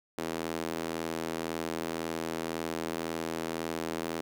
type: tone with high-pass filter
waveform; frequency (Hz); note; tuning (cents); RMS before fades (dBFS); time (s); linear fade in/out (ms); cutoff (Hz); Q
sawtooth; 81.9; E2; -11; -35; 0.18-4.21; 0; 320; 1.3
effects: none